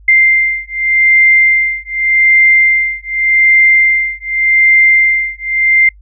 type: beating tone pair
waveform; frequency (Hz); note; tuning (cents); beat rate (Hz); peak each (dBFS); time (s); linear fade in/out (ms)
sine; 2093 / 2093.85; C7 / C7; 0 / +1; 0.85; -10; 0.08-5.89; 5
effects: noise-tail reverb RT60 0.1 s tail -26 dB re dry + added 50 Hz sine -37 dBFS peak until 6.01 s